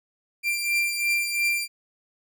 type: beating tone pair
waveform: 40% pulse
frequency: 2368 / 2370.9 Hz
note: D7 / D7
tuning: +14 / +16 cents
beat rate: 2.9 Hz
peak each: -28 / -23 dBFS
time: 0.43-1.68 s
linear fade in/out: 50 ms
effects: none